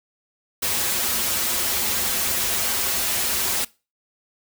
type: noise with comb filter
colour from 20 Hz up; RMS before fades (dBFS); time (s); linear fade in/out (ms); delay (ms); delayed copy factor
white; -23; 0.62-3.65; 10; 6.7; -0.8
effects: noise-tail reverb RT60 0.3 s tail -22 dB re dry